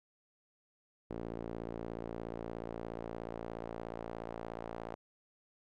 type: tone with band-pass filter sweep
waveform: sawtooth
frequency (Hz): 56.9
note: A#1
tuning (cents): -41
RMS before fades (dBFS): -43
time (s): 1.1-4.95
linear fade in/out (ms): 5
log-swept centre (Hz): 390 to 670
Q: 1.2
effects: none